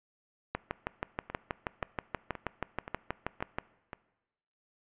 two click trains, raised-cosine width 0.5 ms, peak -24 / -16 dBFS, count 6 / 20, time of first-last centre 1.3-3.932 / 0.55-3.585 s, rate 1.9 / 6.26 Hz, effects noise-tail reverb RT60 1.0 s tail -20 dB re dry + resampled to 8000 Hz

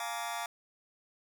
sawtooth chord, Bb dominant seventh, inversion second, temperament just, 699.2 / 839.1 / 932.3 / 1165.4 Hz, F5 / Ab5 / Bb5 / D6, +2 / +18 / 0 / -14 cents, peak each -35 / -38 / -37 / -38 dBFS, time 0-0.46 s, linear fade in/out 2 ms, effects none

